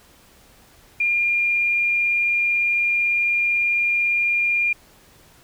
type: tone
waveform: sine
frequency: 2406 Hz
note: D7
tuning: 41 cents sharp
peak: -17 dBFS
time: 1-4.73 s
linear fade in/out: 5 ms
effects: pink hiss -52 dBFS RMS until 5.43 s